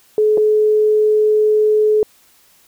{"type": "tone with dropouts", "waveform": "sine", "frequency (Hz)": 427.4, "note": "G#4", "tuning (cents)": 50, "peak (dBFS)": -10, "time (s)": [0.18, 2.03], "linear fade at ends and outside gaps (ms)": 1, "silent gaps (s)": [0.374, 0.379], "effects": ["white hiss -52 dBFS RMS until 2.67 s"]}